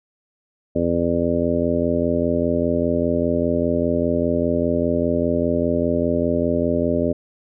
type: harmonic tone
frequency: 85 Hz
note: F2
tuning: 46 cents flat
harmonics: 1 / 2 / 3 / 4 / 5 / 6 / 7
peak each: -28 / -27 / -22 / -26 / -25 / -28 / -23 dBFS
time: 0.75-7.13 s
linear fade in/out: 10 ms
effects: none